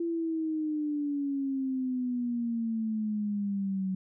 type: exponential sweep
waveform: sine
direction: down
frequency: 340 to 187.2 Hz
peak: -28 dBFS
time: 0-3.95 s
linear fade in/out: 5 ms
effects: none